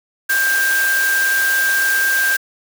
sine tone in noise, 1587 Hz, G6, 21 cents sharp, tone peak -14 dBFS, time 0.29-2.37 s, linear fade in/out 10 ms, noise white, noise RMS -23 dBFS, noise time 0.29-2.37 s, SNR +6 dB, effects high-pass 400 Hz 12 dB/octave

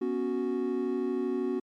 triangle chord, B suspended second, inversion none, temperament equal with one note detuned, 244.5 / 277.2 / 370 Hz, B3 / C#4 / F#4, -17 / 0 / 0 cents, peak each -31 / -31 / -28 dBFS, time 0.01-1.6 s, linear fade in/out 10 ms, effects MP3 64 kbps

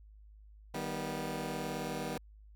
15% pulse chord, Eb augmented, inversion none, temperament just, 155.56 / 194.45 / 243.1 Hz, Eb3 / G3 / B3, 0 / -14 / -27 cents, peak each -34 / -35 / -34 dBFS, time 0.74-2.18 s, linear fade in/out 5 ms, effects added 52 Hz sine -53 dBFS peak until 2.55 s

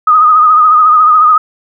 sine tone with vibrato, 1244.5 Hz, D#6, in tune, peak -3 dBFS, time 0.07-1.38 s, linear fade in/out 5 ms, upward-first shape sine, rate 14 Hz, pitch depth 51 cents each way, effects none

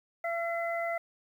harmonic tone, 677 Hz, E5, 46 cents sharp, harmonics 1 / 2 / 3, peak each -31 / -40 / -36 dBFS, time 0.24-0.98 s, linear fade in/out 5 ms, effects 10-bit

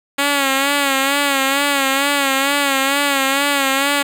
5% pulse tone with vibrato, 277.2 Hz, C#4, in tune, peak -3 dBFS, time 0.18-4.03 s, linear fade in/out 10 ms, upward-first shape sine, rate 2.2 Hz, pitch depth 59 cents each way, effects none

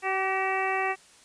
harmonic tone with a mistuned harmonic, 381.5 Hz, G4, 47 cents flat, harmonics 1 / 2 / 3 / 4 / 5 / 6 / 7, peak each -32 / -29 / -33 / -40 / -31 / -35 / -35 dBFS, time 0.02-0.96 s, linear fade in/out 50 ms, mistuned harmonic 3, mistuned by +24 cents, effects white hiss -55 dBFS RMS until 1.24 s + resampled to 22050 Hz

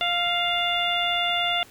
harmonic tone with a mistuned harmonic, 701 Hz, F5, 6 cents sharp, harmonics 1 / 2 / 3 / 4 / 5, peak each -27 / -31 / -29 / -27 / -27 dBFS, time 0.01-1.63 s, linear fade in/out 0 ms, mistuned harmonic 2, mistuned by -22 cents, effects pink hiss -50 dBFS RMS until 1.7 s

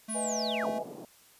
square tone, 220 Hz, A3, in tune, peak -37 dBFS, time 0.08-0.79 s, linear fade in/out 10 ms
sine linear sweep, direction down, 10548 to 51.9 Hz, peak -33 dBFS, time 0.09-0.71 s, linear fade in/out 20 ms
sine chord, E major seventh, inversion second, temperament equal, 493.9 / 622.3 / 659.3 / 830.6 Hz, B4 / D#5 / E5 / G#5, 0 / 0 / 0 / 0 cents, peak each -37 dBFS, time 0.14-0.84 s, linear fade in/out 20 ms
pink band-pass noise, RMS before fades -44 dBFS, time 0.63-1.05 s, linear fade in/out 2 ms, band 190 to 710 Hz, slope 24 dB/octave
effects white hiss -59 dBFS RMS until 1.39 s + resampled to 32000 Hz

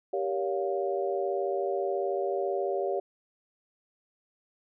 sine chord, G half-diminished seventh, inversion none, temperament just, 392 / 470.4 / 564.5 / 705.6 Hz, G4 / Bb4 / Db5 / F5, 0 / +16 / +31 / +18 cents, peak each -30 / -36 / -32 / -34 dBFS, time 0.13-3 s, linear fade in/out 5 ms, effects none

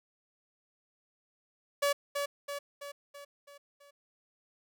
sawtooth tone with echo, 570 Hz, C#5, 48 cents sharp, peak -22 dBFS, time 1.82-1.93 s, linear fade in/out 10 ms, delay 330 ms, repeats 6, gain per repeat -5 dB, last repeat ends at 3.91 s, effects none

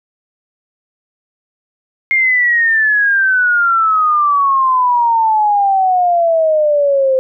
sine exponential sweep, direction down, 2137 to 518 Hz, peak -9 dBFS, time 2.11-7.19 s, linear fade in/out 0 ms, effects none

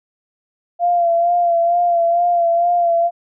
sine tone with vibrato, 689 Hz, F5, 24 cents flat, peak -12 dBFS, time 0.79-3.11 s, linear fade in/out 50 ms, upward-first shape sine, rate 2.2 Hz, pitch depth 35 cents each way, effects none

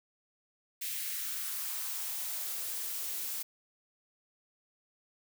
blue noise with high-pass filter sweep, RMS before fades -37 dBFS, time 0.81-3.43 s, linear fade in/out 10 ms, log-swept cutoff 2300 to 220 Hz, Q 1.9, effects none

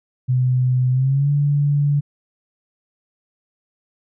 sine tone with pitch glide, 127 to 144.21 Hz, B2 to D3, +49 to -31 cents, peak -14 dBFS, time 0.28-2.01 s, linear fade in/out 20 ms, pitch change +220 cents, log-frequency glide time 0.91-1.3 s, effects none

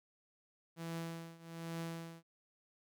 sawtooth tone with tremolo, 165.9 Hz, E3, 11 cents sharp, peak -35 dBFS, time 0.76-2.23 s, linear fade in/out 50 ms, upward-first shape triangle, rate 1.2 Hz, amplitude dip 90%, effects none

